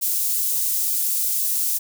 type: high-pass noise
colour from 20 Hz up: white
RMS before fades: -22 dBFS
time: 0.01-1.79 s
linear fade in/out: 20 ms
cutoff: 7900 Hz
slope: 12 dB/octave
effects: none

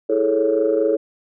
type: chord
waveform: sine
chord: A major seventh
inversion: second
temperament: equal with one note detuned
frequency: 327.2 / 415.3 / 440 / 554.4 Hz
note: E4 / G#4 / A4 / C#5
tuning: -13 / 0 / 0 / 0 cents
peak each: -22 / -22 / -18 / -20 dBFS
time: 0.09-0.97 s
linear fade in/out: 10 ms
effects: tanh soft clip ceiling -7 dBFS

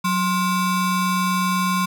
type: ring-modulated tone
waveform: square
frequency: 620 Hz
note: D#5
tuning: 6 cents flat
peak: -16 dBFS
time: 0.04-1.86 s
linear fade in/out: 10 ms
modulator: 436 Hz
effects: none

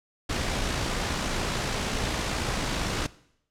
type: noise with amplitude modulation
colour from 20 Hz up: pink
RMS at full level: -27 dBFS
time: 0.29-3.07 s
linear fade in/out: 10 ms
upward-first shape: sine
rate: 57.9 Hz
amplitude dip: 30%
effects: noise-tail reverb RT60 0.7 s tail -19 dB re dry + low-pass 7000 Hz 12 dB/octave

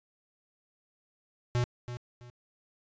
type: tone with echo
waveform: square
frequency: 121.9 Hz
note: B2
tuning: 22 cents flat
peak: -26 dBFS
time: 1.55-1.64 s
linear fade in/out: 0 ms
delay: 330 ms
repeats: 2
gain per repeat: -11 dB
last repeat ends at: 2.3 s
effects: resampled to 16000 Hz

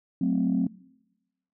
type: chord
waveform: sine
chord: F# diminished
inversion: none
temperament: equal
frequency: 185 / 220 / 261.6 Hz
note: F#3 / A3 / C4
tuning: 0 / 0 / 0 cents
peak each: -25 / -28 / -24 dBFS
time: 0.21-0.67 s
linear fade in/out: 5 ms
effects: noise-tail reverb RT60 1.0 s tail -24 dB re dry + tanh soft clip ceiling -15 dBFS

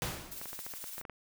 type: noise with exponential decay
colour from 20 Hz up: pink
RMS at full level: -33 dBFS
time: 0.02-0.62 s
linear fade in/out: 0 ms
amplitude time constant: 130 ms
type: noise with tremolo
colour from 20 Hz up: blue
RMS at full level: -42 dBFS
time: 0.31-1.02 s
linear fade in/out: 10 ms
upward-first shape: triangle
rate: 18 Hz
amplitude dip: 45%
type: clicks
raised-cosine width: 0.5 ms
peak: -29 dBFS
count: 11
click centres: 0.415 / 0.457 / 0.531 / 0.591 / 0.665 / 0.738 / 0.841 / 0.981 / 1.013 / 1.052 / 1.097 s
effects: none

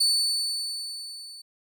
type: tone with level ramp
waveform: 35% pulse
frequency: 4490 Hz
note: C#8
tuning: 21 cents sharp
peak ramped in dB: -17 to -40 dBFS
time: 0-1.42 s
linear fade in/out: 10 ms
effects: none

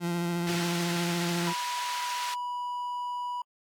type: tone with vibrato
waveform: 30% pulse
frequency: 172.4 Hz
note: F3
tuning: 22 cents flat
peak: -25 dBFS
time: 0-1.54 s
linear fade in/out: 50 ms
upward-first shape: sine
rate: 14 Hz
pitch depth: 21 cents each way
type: band-pass noise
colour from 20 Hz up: white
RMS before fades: -37 dBFS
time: 0.47-2.34 s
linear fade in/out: 2 ms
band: 1200 to 4500 Hz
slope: 12 dB/octave
type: tone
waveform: triangle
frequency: 979 Hz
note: B5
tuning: 15 cents flat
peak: -29 dBFS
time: 1.47-3.42 s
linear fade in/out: 5 ms
effects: AAC 64 kbps

